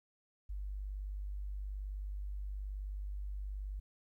sine tone, 49.45 Hz, G1, 16 cents sharp, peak -38 dBFS, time 0.49-3.8 s, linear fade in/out 10 ms, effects 13-bit

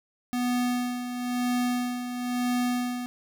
square tone with tremolo, 246.3 Hz, B3, 5 cents flat, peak -24 dBFS, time 0.33-3.06 s, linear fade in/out 0 ms, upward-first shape sine, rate 1 Hz, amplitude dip 60%, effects none

